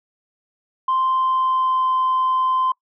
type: tone with pitch glide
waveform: sine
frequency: 1044 to 1035 Hz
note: C6 to C6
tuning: -4 to -19 cents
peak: -15 dBFS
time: 0.88-2.72 s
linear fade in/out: 5 ms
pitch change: -15 cents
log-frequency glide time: 1.07-1.9 s
effects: noise-tail reverb RT60 0.1 s tail -24 dB re dry + tanh soft clip ceiling -13 dBFS